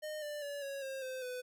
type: tone with pitch steps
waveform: square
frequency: 612 / 591.8 / 572.3 / 553.5 / 535.2 / 517.6 / 500.6 Hz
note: D#5 / D5 / D5 / C#5 / C5 / C5 / B4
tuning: -29 / +13 / -45 / -3 / +39 / -19 / +23 cents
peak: -40 dBFS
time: 0.02-1.42 s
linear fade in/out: 20 ms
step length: 200 ms
effects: none